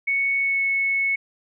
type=tone with pitch glide; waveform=sine; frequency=2217 to 2202 Hz; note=C#7 to C#7; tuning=0 to -12 cents; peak=-19 dBFS; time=0.07-1.16 s; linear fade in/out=10 ms; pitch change=-12 cents; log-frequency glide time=0.38-0.62 s; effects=none